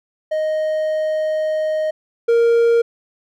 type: tone pair in turn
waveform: triangle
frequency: 622.3 / 466.2 Hz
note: D#5 / A#4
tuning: 0 / 0 cents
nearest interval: perfect fourth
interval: 500 cents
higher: first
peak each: -15 / -9 dBFS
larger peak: second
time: 0.31-1.91 / 2.28-2.82 s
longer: first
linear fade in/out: 10 ms
effects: none